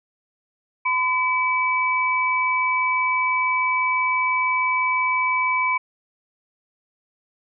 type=tone pair together; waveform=sine; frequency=1015 / 2293 Hz; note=B5 / D7; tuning=+47 / -42 cents; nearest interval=octave + major second; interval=1411 cents; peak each=-21 dBFS; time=0.85-5.78 s; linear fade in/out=10 ms; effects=none